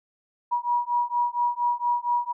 sine beating tone pair, 961 / 965.3 Hz, B5 / B5, -48 / -40 cents, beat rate 4.3 Hz, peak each -25 / -25 dBFS, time 0.51-2.33 s, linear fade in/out 20 ms, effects none

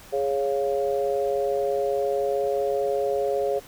sine chord, Db major, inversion second, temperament equal, 415.3 / 554.4 / 698.5 Hz, Ab4 / Db5 / F5, 0 / 0 / 0 cents, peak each -25 / -25 / -30 dBFS, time 0.12-3.6 s, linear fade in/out 20 ms, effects pink hiss -47 dBFS RMS until 3.67 s

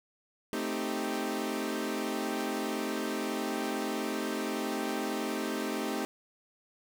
sawtooth chord, A half-diminished seventh, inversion none, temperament equal, 220 / 261.6 / 311.1 / 392 Hz, A3 / C4 / Eb4 / G4, 0 / 0 / 0 / 0 cents, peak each -33 dBFS, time 0.53-6.05 s, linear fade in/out 0 ms, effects none

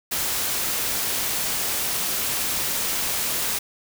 white noise, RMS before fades -25 dBFS, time 0.11-3.59 s, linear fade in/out 10 ms, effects none

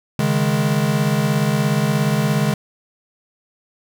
square chord, C# suspended second, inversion none, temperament equal, 138.59 / 155.56 / 207.7 Hz, C#3 / D#3 / G#3, 0 / 0 / 0 cents, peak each -21 dBFS, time 0.19-2.54 s, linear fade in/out 2 ms, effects none

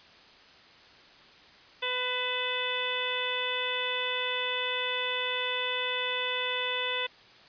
harmonic tone with a mistuned harmonic, 499.9 Hz, B4, 21 cents sharp, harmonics 1 / 2 / 3 / 4 / 5 / 6 / 7, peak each -36 / -37 / -39 / -36 / -35 / -38 / -34 dBFS, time 1.82-7.07 s, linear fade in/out 10 ms, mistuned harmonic 5, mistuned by +55 cents, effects white hiss -54 dBFS RMS until 7.48 s + resampled to 11025 Hz

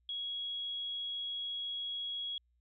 sine tone, 3322 Hz, G#7, in tune, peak -36 dBFS, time 0.09-2.38 s, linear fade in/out 2 ms, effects added 60 Hz sine -70 dBFS peak until 2.6 s

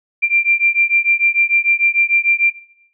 sine beating tone pair, 2367 / 2373.7 Hz, D7 / D7, +13 / +18 cents, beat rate 6.7 Hz, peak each -14 dBFS, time 0.22-2.51 s, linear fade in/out 20 ms, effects noise-tail reverb RT60 0.7 s tail -17 dB re dry

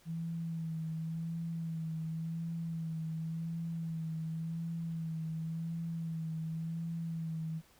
sine tone with vibrato, 163.2 Hz, E3, 17 cents flat, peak -35 dBFS, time 0.05-7.62 s, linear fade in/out 50 ms, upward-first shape sine, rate 0.91 Hz, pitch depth 33 cents each way, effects pink hiss -64 dBFS RMS until 7.79 s

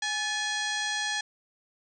harmonic tone with a mistuned harmonic, 830.6 Hz, G#5, in tune, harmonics 1 / 2 / 3 / 4 / 5 / 6 / 7 / 8 / 9 / 10, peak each -37 / -31 / -42 / -35 / -37 / -42 / -39 / -42 / -50 / -45 dBFS, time 0.02-1.21 s, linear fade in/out 5 ms, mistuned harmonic 2, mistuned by +80 cents, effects none

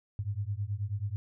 sine beating tone pair, 97.5 / 106.8 Hz, G2 / G#2, -9 / +49 cents, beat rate 9.3 Hz, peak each -34 / -34 dBFS, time 0.19-1.16 s, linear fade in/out 0 ms, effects none

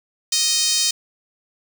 5% pulse tone with high-pass filter, 622.3 Hz, D#5, in tune, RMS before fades -19 dBFS, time 0.32-0.91 s, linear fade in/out 5 ms, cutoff 4400 Hz, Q 1.1, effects none

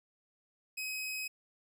sawtooth tone, 2535 Hz, D#7, 32 cents sharp, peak -33 dBFS, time 0.77-1.28 s, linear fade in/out 10 ms, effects none

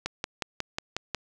click train, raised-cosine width 0.2 ms, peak -12 dBFS, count 7, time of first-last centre 0.06-1.147 s, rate 5.52 Hz, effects none

